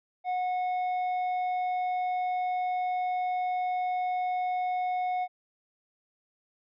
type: tone with tanh clipping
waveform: triangle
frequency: 730 Hz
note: F#5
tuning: 24 cents flat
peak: -28 dBFS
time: 0.24-5.28 s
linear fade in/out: 50 ms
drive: 10 dB
effects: none